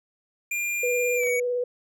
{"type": "tone with pitch glide", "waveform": "square", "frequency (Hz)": [2400, 2252], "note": ["D7", "C#7"], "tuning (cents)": [37, 27], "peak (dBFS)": -26, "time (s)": [0.51, 1.4], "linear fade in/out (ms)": 5, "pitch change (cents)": -110, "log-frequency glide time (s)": [1.16, 1.27]}
{"type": "tone with vibrato", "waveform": "sine", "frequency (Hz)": 490.9, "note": "B4", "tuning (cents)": -10, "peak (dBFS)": -23, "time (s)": [0.83, 1.64], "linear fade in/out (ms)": 5, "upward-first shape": "square", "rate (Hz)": 18, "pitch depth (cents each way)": 13}
{"type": "clicks", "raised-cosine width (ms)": 0.3, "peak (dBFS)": -29, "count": 2, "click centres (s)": [1.234, 1.272]}
{"effects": []}